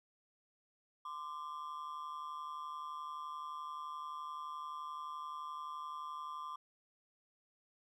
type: ring-modulated tone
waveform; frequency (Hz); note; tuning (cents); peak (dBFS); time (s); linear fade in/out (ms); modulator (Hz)
triangle; 1108.7; C#6; 0; -37; 1.05-6.56; 5; 75.8
effects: none